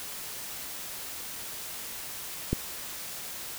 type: click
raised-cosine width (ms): 3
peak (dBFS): -12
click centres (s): 2.53
effects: white hiss -39 dBFS RMS until 3.58 s